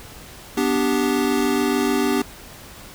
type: chord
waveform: square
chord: G major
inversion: first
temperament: equal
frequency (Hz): 246.9 / 293.7 / 392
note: B3 / D4 / G4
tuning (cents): 0 / 0 / 0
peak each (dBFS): -23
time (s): 0.57-2.22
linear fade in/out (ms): 5
effects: pink hiss -41 dBFS RMS until 2.94 s